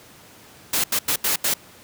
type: noise bursts at uneven times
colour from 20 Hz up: white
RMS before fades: -21 dBFS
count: 5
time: 0.73-0.84 / 0.92-0.99 / 1.08-1.16 / 1.24-1.36 / 1.44-1.54 s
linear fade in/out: 5 ms
effects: pink hiss -47 dBFS RMS until 1.83 s + high-pass 100 Hz 12 dB/octave